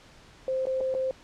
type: tone with dropouts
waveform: sine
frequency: 523.3 Hz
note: C5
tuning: in tune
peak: -25 dBFS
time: 0.48-1.11 s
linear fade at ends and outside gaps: 1 ms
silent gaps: 0.655-0.669 / 0.806-0.81 / 0.941-0.949 s
effects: pink hiss -53 dBFS RMS until 1.23 s + low-pass 6000 Hz 12 dB/octave